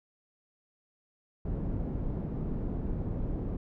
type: low-pass noise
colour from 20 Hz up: pink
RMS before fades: -33 dBFS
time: 1.45-3.57 s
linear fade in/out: 5 ms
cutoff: 330 Hz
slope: 12 dB/octave
effects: none